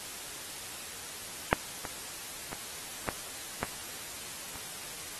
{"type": "clicks", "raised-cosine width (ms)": 0.5, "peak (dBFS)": [-6, -21, -21, -14, -14, -26], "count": 6, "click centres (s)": [1.529, 1.852, 2.53, 3.088, 3.63, 4.557], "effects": ["white hiss -42 dBFS RMS until 5.19 s", "AAC 32 kbps"]}